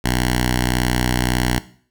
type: tone with notch filter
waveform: 5% pulse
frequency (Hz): 61.74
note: B1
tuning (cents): 0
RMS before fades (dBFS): -19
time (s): 0.04-1.59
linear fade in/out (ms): 10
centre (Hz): 510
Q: 0.81
effects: noise-tail reverb RT60 0.5 s tail -17 dB re dry